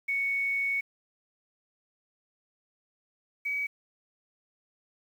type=tone pair in turn; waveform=sine; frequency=2222 / 2270 Hz; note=C#7 / C#7; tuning=+4 / +41 cents; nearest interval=unison; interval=37 cents; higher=second; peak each=-26 / -28 dBFS; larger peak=first; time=0.08-0.81 / 3.45-3.67 s; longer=first; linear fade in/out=10 ms; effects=9-bit